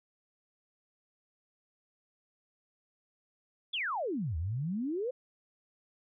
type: exponential two-way sweep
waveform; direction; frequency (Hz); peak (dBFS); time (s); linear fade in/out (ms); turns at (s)
sine; down then up; 3600 to 75 to 531; -31; 3.73-5.11; 10; 4.37
effects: none